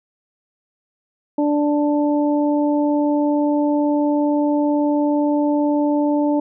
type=harmonic tone; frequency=293.7 Hz; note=D4; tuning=in tune; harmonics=1 / 2 / 3; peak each=-16 / -22 / -26 dBFS; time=1.38-6.4 s; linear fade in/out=5 ms; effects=none